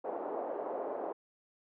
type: band-pass noise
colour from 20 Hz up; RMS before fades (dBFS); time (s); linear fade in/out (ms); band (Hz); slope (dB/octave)
white; -38; 0.04-1.13; 10; 350 to 750; 24
effects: none